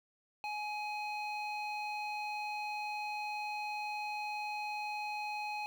square tone with low-pass filter, 839 Hz, G#5, 17 cents sharp, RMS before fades -39 dBFS, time 0.44-5.66 s, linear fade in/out 0 ms, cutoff 3300 Hz, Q 3.9, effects 10-bit

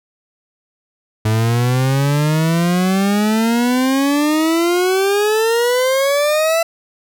40% pulse exponential sweep, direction up, 107.2 to 672 Hz, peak -12 dBFS, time 1.25-6.63 s, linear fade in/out 5 ms, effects none

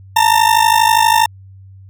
40% pulse ring-modulated tone, 905 Hz, A5, 48 cents sharp, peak -5 dBFS, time 0.16-1.26 s, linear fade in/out 5 ms, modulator 26.2 Hz, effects added 96 Hz sine -36 dBFS peak until 1.89 s

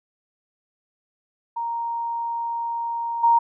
sine tone with level steps, 932.3 Hz, A#5, in tune, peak -24 / -13 dBFS, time 1.56-3.39 s, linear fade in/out 10 ms, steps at 3.23 s, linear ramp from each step 10 ms, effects none

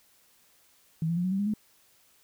sine tone with pitch steps, 161.2 / 168.82 / 176.81 / 185.17 / 193.93 / 203.1 / 212.7 Hz, E3 / E3 / F3 / F#3 / G3 / G#3 / G#3, -38 / +42 / +22 / +2 / -18 / -38 / +42 cents, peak -25 dBFS, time 1.02-1.538 s, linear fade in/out 2 ms, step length 74 ms, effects white hiss -63 dBFS RMS until 2.23 s

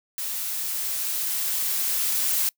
blue noise with level ramp, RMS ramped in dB -30 to -23 dBFS, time 0.18-2.49 s, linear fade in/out 0 ms, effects noise-tail reverb RT60 0.1 s tail -25 dB re dry

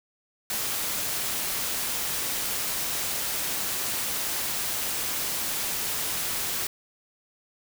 white noise with amplitude modulation, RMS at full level -28 dBFS, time 0.5-6.67 s, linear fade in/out 2 ms, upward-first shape sine, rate 207 Hz, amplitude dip 25%, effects none

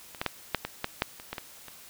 clicks, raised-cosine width 0.3 ms, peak -26 / -13 / -10 / -8 / -15 / -12 / -8 / -26 / -17 / -18 / -26 dBFS, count 11, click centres 0.148 / 0.215 / 0.263 / 0.547 / 0.65 / 0.844 / 1.021 / 1.199 / 1.33 / 1.382 / 1.683 s, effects white hiss -50 dBFS RMS until 1.89 s

